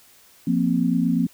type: chord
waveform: sine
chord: F suspended fourth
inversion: none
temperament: equal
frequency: 174.61 / 233.1 / 261.6 Hz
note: F3 / Bb3 / C4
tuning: 0 / 0 / 0 cents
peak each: -22 dBFS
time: 0.47-1.27 s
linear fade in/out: 5 ms
effects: white hiss -53 dBFS RMS until 1.33 s